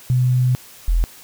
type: tone pair in turn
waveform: sine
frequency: 126.2 / 42.23 Hz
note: B2 / E1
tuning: +38 / +43 cents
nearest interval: octave + perfect fifth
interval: 1895 cents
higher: first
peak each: -13 dBFS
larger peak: neither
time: 0.1-0.55 / 0.88-1.04 s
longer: first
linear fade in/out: 0 ms
effects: white hiss -43 dBFS RMS until 1.23 s